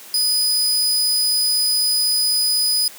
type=tone; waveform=sawtooth; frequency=4978 Hz; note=D#8; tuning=in tune; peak=-13 dBFS; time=0.14-2.88 s; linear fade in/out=2 ms; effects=white hiss -40 dBFS RMS until 2.98 s + high-pass 200 Hz 12 dB/octave